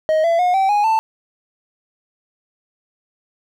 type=tone with pitch steps; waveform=triangle; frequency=627 / 672 / 720.2 / 771.9 / 827.3 / 886.7 Hz; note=D#5 / E5 / F#5 / G5 / G#5 / A5; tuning=+13 / +33 / -47 / -27 / -7 / +13 cents; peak=-11 dBFS; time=0.09-0.99 s; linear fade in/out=0 ms; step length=150 ms; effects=none